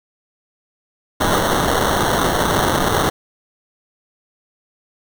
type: noise with sample-and-hold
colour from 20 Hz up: violet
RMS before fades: -17 dBFS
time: 1.2-3.1 s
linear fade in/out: 10 ms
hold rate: 2450 Hz
effects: none